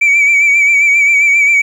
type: tone with vibrato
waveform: sine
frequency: 2300 Hz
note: D7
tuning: 37 cents flat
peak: -4 dBFS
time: 0.01-1.62 s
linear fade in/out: 10 ms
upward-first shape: sine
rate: 7.5 Hz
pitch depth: 46 cents each way
effects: tanh soft clip ceiling -5 dBFS + 7-bit